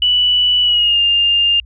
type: tone with pitch glide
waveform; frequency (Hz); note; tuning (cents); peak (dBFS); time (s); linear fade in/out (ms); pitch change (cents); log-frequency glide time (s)
sine; 2960 to 2807; F#7 to F7; 0 to +8; -10; 0.02-1.6; 2; -92; 0.62-1
effects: added 60 Hz sine -36 dBFS peak until 1.65 s